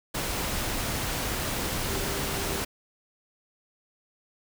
sine tone in noise, 394.6 Hz, G4, 11 cents sharp, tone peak -37 dBFS, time 1.88-2.61 s, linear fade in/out 10 ms, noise pink, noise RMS -30 dBFS, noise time 0.14-2.65 s, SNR -10 dB, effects none

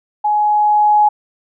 sine tone with level ramp, 840 Hz, G#5, 19 cents sharp, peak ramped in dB -12 to -7 dBFS, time 0.24-1.09 s, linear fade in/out 10 ms, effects none

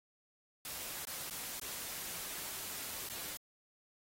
white noise with dropouts, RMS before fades -43 dBFS, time 0.65-3.37 s, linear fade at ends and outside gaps 1 ms, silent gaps 1.052-1.071 / 1.299-1.308 / 1.598-1.616 / 3.089-3.098 s, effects AAC 48 kbps

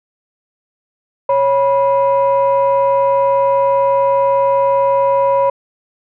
sine tone pair together, 551 / 980 Hz, C#5 / B5, -11 / -14 cents, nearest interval minor seventh, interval 997 cents, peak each -11 / -13 dBFS, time 1.29-5.5 s, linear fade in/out 5 ms, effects tanh soft clip ceiling -5 dBFS

